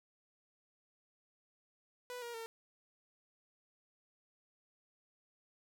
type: tone with pitch steps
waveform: sawtooth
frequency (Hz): 493.9 / 473.8 / 454.5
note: B4 / A#4 / A#4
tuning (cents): 0 / +28 / -44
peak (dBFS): -39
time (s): 2.1-2.46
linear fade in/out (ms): 0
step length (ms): 120
effects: none